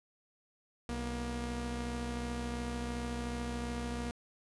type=tone pair together; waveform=sawtooth; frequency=62.79 / 237.5 Hz; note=B1 / A#3; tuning=+29 / +33 cents; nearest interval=octave + major seventh; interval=2304 cents; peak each=-35 / -34 dBFS; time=0.89-4.11 s; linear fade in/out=0 ms; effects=resampled to 24000 Hz